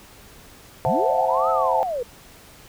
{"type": "chord", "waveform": "sine", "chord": "F# half-diminished seventh", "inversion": "second", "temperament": "equal", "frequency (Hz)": [523.3, 659.3, 740, 880], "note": ["C5", "E5", "F#5", "A5"], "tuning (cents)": [0, 0, 0, 0], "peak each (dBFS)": -24, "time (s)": [0.85, 1.83], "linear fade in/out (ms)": 0}
{"type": "linear two-way sweep", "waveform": "sine", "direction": "up then down", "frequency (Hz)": [100, 1318.5, 460.3], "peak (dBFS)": -23, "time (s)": [0.86, 2.03], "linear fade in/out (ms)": 5, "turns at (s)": 1.5}
{"effects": ["pink hiss -47 dBFS RMS until 2.68 s"]}